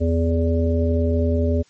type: harmonic tone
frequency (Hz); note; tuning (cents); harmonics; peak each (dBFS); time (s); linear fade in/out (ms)
83; E2; +12; 1 / 3 / 5 / 7; -18 / -23 / -25 / -26; 0-1.63; 20
effects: white hiss -57 dBFS RMS until 1.69 s + MP3 32 kbps